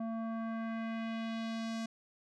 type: tone with low-pass filter sweep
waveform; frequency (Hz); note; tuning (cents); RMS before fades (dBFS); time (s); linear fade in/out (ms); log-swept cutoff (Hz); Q
square; 225.8; A3; +45; -38; 0-1.86; 5; 830 to 6400; 1.4
effects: none

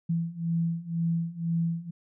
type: beating tone pair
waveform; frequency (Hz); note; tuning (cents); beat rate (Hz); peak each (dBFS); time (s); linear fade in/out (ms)
sine; 166 / 168; E3 / E3; +12 / +33; 2; -30 / -28; 0.09-1.91; 10
effects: none

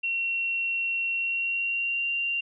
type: tone with pitch glide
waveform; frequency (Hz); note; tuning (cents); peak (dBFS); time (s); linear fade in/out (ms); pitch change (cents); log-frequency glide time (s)
sine; 2730 to 2771; F7 to F7; -40 to -14; -25; 0.03-2.41; 10; +26; 1.14-2.09
effects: none

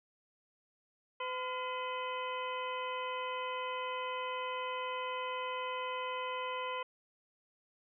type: harmonic tone with a mistuned harmonic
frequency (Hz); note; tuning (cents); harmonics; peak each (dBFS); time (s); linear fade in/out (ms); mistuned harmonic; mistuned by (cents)
508; B4; +49; 1 / 2 / 3 / 4 / 5 / 6; -41 / -38 / -49 / -47 / -46 / -47; 1.2-6.83; 5; 3; -130
effects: none

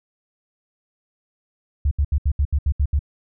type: tone bursts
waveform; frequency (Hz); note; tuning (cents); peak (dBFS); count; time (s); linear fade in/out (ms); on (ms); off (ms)
sine; 71.4; D2; -48; -15; 9; 1.85-2.992; 5; 62; 73
effects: none

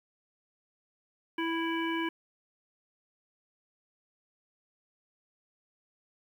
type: harmonic tone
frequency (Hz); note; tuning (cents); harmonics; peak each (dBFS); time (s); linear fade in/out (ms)
329.6; E4; 0; 1 / 3 / 5 / 7 / 9; -31 / -36 / -38 / -39 / -41; 1.38-2.09; 5
effects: 10-bit

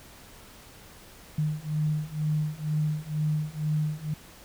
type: beating tone pair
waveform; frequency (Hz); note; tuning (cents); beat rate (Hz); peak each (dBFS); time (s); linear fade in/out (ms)
sine; 151.6 / 153.7; D#3 / D#3; -45 / -21; 2.1; -29 / -28; 1.38-4.14; 5
effects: pink hiss -50 dBFS RMS until 4.44 s

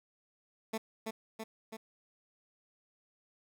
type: tone with echo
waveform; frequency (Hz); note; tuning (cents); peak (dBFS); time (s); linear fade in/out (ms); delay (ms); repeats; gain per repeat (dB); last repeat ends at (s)
15% pulse; 221.6; A3; +13; -27; 0.73-0.78; 10; 330; 3; -3; 1.77
effects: none

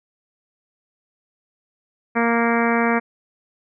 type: harmonic tone with a mistuned harmonic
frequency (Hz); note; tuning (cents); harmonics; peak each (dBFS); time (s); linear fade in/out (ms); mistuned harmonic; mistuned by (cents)
233; A#3; -1; 1 / 2 / 3 / 4 / 5 / 6 / 7 / 8 / 9 / 10; -20 / -23 / -25 / -26 / -27 / -28 / -28 / -29 / -30 / -30; 2.15-3; 20; 10; -20
effects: none

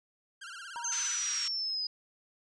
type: tone with vibrato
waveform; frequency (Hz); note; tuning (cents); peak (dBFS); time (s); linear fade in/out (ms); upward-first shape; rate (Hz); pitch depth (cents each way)
sawtooth; 1480; F#6; 0; -39; 0.41-1.17; 10; sine; 17; 160
type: tone with exponential decay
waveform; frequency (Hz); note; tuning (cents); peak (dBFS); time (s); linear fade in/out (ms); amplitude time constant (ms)
sine; 947; A#5; +27; -35; 0.76-1.36; 0; 130
type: linear sweep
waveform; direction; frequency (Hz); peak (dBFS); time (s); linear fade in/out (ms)
sine; down; 6330 to 4947; -31; 0.84-1.87; 5
type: band-pass noise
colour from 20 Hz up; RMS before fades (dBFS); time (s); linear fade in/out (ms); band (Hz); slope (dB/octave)
white; -39; 0.92-1.48; 2; 1200 to 7800; 48
effects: resampled to 22050 Hz

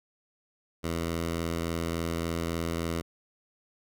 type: tone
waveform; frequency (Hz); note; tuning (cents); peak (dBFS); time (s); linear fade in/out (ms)
10% pulse; 83.5; E2; +23; -21; 0.83-3.02; 20
effects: none

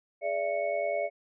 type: tone cluster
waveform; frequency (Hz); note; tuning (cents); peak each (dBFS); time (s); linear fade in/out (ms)
sine; 418.8 / 581 / 671 / 2210; G#4 / D5 / E5 / C#7; +15 / -19 / +31 / -6; -38 / -30 / -31 / -38; 0.21-1.1; 50
effects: none

